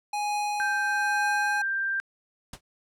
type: tone with tremolo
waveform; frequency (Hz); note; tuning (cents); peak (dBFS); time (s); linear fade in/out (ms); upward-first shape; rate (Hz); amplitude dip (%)
square; 830.6; G#5; 0; -26; 0.13-1.62; 5; triangle; 1.1; 40
type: tone with pitch glide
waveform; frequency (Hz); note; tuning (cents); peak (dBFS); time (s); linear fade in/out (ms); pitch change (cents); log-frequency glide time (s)
sine; 1568 to 1579.8; G6 to G6; 0 to +13; -25; 0.6-2; 0; +13; 0.9-1.55
type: noise with exponential decay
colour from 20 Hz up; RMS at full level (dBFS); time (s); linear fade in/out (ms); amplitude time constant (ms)
pink; -33; 2.53-2.61; 5; 16
effects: low-pass 10000 Hz 12 dB/octave